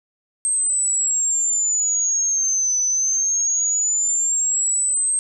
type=exponential two-way sweep; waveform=sine; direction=down then up; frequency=8372 to 6000 to 8372 Hz; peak=-17 dBFS; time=0.45-5.19 s; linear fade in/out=0 ms; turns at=2.8 s; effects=none